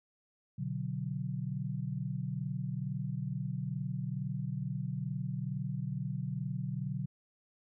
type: chord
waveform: sine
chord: B minor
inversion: none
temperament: equal with one note detuned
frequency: 123.47 / 145.73 / 185 Hz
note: B2 / D3 / F#3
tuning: 0 / -13 / 0 cents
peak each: -38 / -37 / -39 dBFS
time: 0.58-7.06 s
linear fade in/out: 10 ms
effects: none